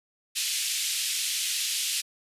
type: band-pass noise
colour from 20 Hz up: pink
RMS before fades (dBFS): -29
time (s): 0.35-2.02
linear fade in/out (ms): 20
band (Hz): 2700 to 12000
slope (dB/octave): 24
effects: resampled to 32000 Hz